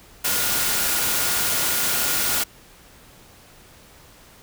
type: tone in noise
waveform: sine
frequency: 1430 Hz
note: F6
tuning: 41 cents sharp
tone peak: -33 dBFS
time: 0.24-2.44 s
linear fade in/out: 10 ms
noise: white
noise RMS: -22 dBFS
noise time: 0.24-2.44 s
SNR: -14 dB
effects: pink hiss -49 dBFS RMS until 4.42 s